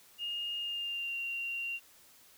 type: tone with pitch glide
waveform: sine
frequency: 2840 to 2764 Hz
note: F7 to F7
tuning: +28 to -19 cents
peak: -34 dBFS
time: 0.18-1.8 s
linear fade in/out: 50 ms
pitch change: -47 cents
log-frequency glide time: 0.58-1.18 s
effects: white hiss -60 dBFS RMS until 2.37 s